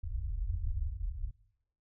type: low-pass noise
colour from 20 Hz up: pink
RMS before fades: -35 dBFS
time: 0.03-1.31 s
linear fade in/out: 10 ms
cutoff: 100 Hz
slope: 96 dB/octave
effects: noise-tail reverb RT60 0.8 s tail -20 dB re dry